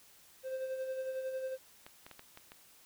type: tone with tremolo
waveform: triangle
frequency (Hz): 523.3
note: C5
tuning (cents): 0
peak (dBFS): -32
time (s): 0.43-1.58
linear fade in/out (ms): 50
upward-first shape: sine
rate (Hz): 11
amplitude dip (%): 45
type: clicks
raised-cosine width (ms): 0.3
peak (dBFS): -33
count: 6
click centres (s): 1.865 / 2.065 / 2.113 / 2.194 / 2.374 / 2.519
effects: white hiss -61 dBFS RMS until 2.85 s